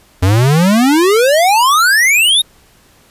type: exponential sweep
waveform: square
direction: up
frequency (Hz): 88.6 to 3800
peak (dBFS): -8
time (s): 0.22-2.42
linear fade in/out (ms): 10
effects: pink hiss -48 dBFS RMS until 3.1 s + resampled to 32000 Hz